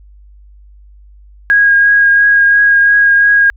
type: tone with vibrato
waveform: sine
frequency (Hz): 1637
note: G#6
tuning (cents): -25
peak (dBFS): -5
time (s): 1.5-3.5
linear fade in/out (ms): 0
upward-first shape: triangle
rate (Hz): 2.9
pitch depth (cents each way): 16
effects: added 50 Hz sine -37 dBFS peak until 3.56 s